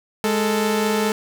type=tone pair together; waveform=sawtooth; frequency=208.8 / 442.4 Hz; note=G#3 / A4; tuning=+10 / +9 cents; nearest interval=octave + minor second; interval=1299 cents; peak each=-17 dBFS; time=0.24-1.12 s; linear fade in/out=0 ms; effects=none